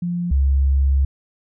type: tone pair in turn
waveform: sine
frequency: 174.61 / 68.34 Hz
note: F3 / C#2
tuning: 0 / -24 cents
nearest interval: octave + major third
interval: 1624 cents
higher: first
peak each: -20 / -13 dBFS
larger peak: second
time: 0.02-0.31 / 0.31-1.05 s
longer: second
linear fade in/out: 5 ms
effects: none